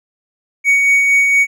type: tone with tremolo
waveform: triangle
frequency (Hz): 2240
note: C#7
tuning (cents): +18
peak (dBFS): -6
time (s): 0.64-1.47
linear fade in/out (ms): 50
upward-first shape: sine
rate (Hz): 4.3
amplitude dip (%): 30
effects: none